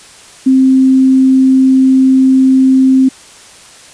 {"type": "tone", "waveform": "sine", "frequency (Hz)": 262.9, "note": "C4", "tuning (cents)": 8, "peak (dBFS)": -4, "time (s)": [0.46, 3.09], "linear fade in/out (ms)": 10, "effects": ["white hiss -37 dBFS RMS until 3.93 s", "resampled to 22050 Hz"]}